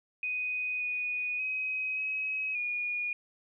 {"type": "tone with pitch steps", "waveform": "sine", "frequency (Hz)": [2494, 2474, 2529, 2548, 2443], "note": ["D#7", "D#7", "D#7", "D#7", "D#7"], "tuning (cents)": [3, -10, 28, 41, -32], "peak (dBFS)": -30, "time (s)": [0.23, 3.13], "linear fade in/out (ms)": 2, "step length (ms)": 580, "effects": []}